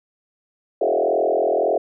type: tone with frequency modulation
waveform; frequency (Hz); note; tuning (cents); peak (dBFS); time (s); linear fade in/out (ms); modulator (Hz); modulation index
sine; 540; C#5; -45; -16; 0.81-1.78; 5; 41.8; 4.1
effects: none